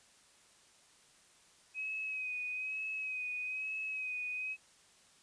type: tone with vibrato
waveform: sine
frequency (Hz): 2531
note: D#7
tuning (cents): +29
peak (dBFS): -36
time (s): 1.74-4.57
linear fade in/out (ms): 50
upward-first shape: sine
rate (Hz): 1.1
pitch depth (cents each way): 35
effects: white hiss -64 dBFS RMS until 5.22 s + resampled to 22050 Hz